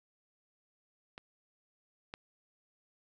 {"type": "clicks", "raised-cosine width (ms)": 0.3, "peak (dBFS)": [-29, -25], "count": 2, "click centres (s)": [1.179, 2.139], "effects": []}